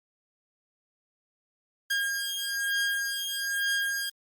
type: beating tone pair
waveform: sawtooth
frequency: 1619 / 1620.1 Hz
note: G#6 / G#6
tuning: -45 / -43 cents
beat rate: 1.1 Hz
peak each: -27 dBFS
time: 1.9-4.1 s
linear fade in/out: 10 ms
effects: Opus 24 kbps